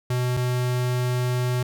square tone pair in turn, 124.6 / 124.6 Hz, B2 / B2, +16 / +16 cents, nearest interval unison, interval 0 cents, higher neither, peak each -22 dBFS, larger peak neither, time 0.1-0.37 / 0.37-1.63 s, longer second, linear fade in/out 5 ms, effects none

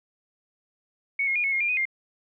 sine tone with pitch steps, 2221 / 2153 / 2431 / 2195 / 2139 / 2395 / 2491 / 2114 Hz, C#7 / C7 / D#7 / C#7 / C7 / D7 / D#7 / C7, +3 / +49 / -41 / -18 / +38 / +33 / +1 / +17 cents, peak -22 dBFS, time 1.19-1.854 s, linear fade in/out 5 ms, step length 83 ms, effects none

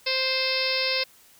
harmonic tone, 523.3 Hz, C5, in tune, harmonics 1 / 2 / 3 / 4 / 5 / 6 / 7 / 8 / 9 / 10, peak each -30 / -38 / -38 / -31 / -30 / -38 / -33 / -31 / -31 / -30 dBFS, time 0.06-1.04 s, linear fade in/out 10 ms, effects white hiss -55 dBFS RMS until 1.39 s

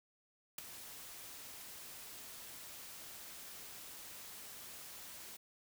white noise with ADSR envelope, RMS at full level -39 dBFS, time 0.58-5.37 s, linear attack 5 ms, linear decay 7 ms, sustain -12 dB, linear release 9 ms, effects none

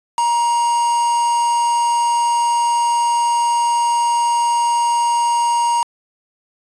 triangle tone with quantisation, 944 Hz, A#5, 22 cents sharp, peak -12 dBFS, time 0.18-5.83 s, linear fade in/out 2 ms, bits 4, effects resampled to 22050 Hz

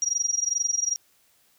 sine tone with amplitude modulation, 5710 Hz, F8, 37 cents sharp, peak -19 dBFS, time 0.02-0.96 s, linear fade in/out 0 ms, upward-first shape sine, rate 22.4 Hz, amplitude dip 90%, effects white hiss -63 dBFS RMS until 1.58 s

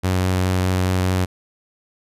sawtooth tone with vibrato, 92.4 Hz, F#2, 2 cents flat, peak -13 dBFS, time 0.03-1.26 s, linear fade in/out 20 ms, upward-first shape triangle, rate 4.8 Hz, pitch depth 14 cents each way, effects resampled to 32000 Hz

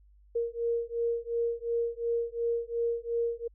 sine beating tone pair, 466.2 / 469 Hz, A#4 / A#4, 0 / +11 cents, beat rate 2.8 Hz, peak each -31 dBFS, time 0.35-3.48 s, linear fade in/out 10 ms, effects added 50 Hz sine -56 dBFS peak until 3.54 s

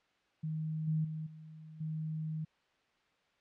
sine tone with level steps, 156.9 Hz, D#3, 15 cents sharp, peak -34 / -29 / -37 / -48 / -35 dBFS, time 0.43-2.45 s, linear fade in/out 10 ms, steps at 0.87 / 1.04 / 1.26 / 1.8 s, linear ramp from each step 10 ms, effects white hiss -72 dBFS RMS until 3.4 s + low-pass 3000 Hz 12 dB/octave

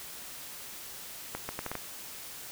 accelerating click train, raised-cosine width 0.5 ms, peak -19 dBFS, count 6, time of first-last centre 1.35-1.753 s, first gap 140 ms, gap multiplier 0.72, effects white hiss -44 dBFS RMS until 2.51 s

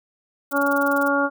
harmonic tone, 281.6 Hz, C#4, 27 cents sharp, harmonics 1 / 2 / 3 / 4 / 5, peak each -23 / -23 / -27 / -26 / -22 dBFS, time 0.51-1.3 s, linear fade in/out 50 ms
violet noise bursts, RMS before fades -34 dBFS, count 12, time 0.51-1.081 s, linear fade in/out 5 ms, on 21 ms, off 29 ms
effects none

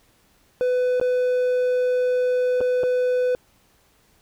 triangle tone with dropouts, 500 Hz, B4, 21 cents sharp, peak -16 dBFS, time 0.61-3.35 s, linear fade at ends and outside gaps 0 ms, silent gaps 0.999-1.013 / 2.606-2.612 / 2.833-2.837 s, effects pink hiss -60 dBFS RMS until 4.21 s

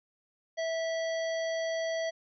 harmonic tone, 654 Hz, E5, 14 cents flat, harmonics 1 / 3 / 5 / 7 / 9, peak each -30 / -39 / -45 / -47 / -48 dBFS, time 0.57-2.11 s, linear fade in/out 20 ms, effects none

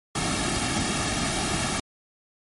pink noise with comb filter, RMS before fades -26 dBFS, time 0.15-1.8 s, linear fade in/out 5 ms, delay 2 ms, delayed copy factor -0.7, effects MP3 48 kbps

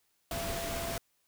sine tone in noise, 675 Hz, E5, 41 cents sharp, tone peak -38 dBFS, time 0.31-0.98 s, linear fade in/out 2 ms, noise pink, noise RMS -37 dBFS, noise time 0.31-0.98 s, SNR -4 dB, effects white hiss -74 dBFS RMS until 1.27 s

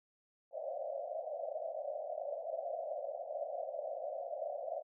white band-pass noise, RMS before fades -41 dBFS, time 0.51-4.83 s, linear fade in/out 50 ms, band 540 to 700 Hz, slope 96 dB/octave, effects none

